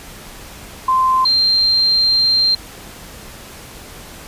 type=tone pair in turn; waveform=sine; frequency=1039 / 4167 Hz; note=C6 / C8; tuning=-12 / -8 cents; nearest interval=2 octaves; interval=2404 cents; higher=second; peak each=-11 dBFS; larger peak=neither; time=0.88-1.25 / 1.25-2.55 s; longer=second; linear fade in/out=5 ms; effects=pink hiss -36 dBFS RMS until 4.27 s + resampled to 32000 Hz